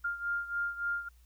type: beating tone pair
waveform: sine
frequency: 1401 / 1404.5 Hz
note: F6 / F6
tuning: +5 / +9 cents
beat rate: 3.5 Hz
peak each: -33 / -37 dBFS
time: 0.04-1.09 s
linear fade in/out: 10 ms
effects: added 60 Hz sine -57 dBFS peak until 1.25 s + white hiss -70 dBFS RMS until 1.25 s